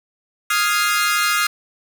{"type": "chord", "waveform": "sawtooth", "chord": "F minor seventh", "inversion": "third", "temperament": "equal", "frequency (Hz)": [1244.5, 1396.9, 1661.2, 2093], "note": ["Eb6", "F6", "Ab6", "C7"], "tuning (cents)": [0, 0, 0, 0], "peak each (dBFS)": [-17, -17, -21, -20], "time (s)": [0.5, 1.47], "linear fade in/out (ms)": 5, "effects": []}